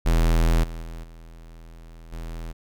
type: tone with level steps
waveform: square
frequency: 41.2 Hz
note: E1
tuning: in tune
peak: -17 / -32 / -34 / -42 / -32 dBFS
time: 0.05-2.53 s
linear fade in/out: 20 ms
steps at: 0.63 / 0.82 / 1.03 / 2.12 s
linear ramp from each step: 10 ms
effects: none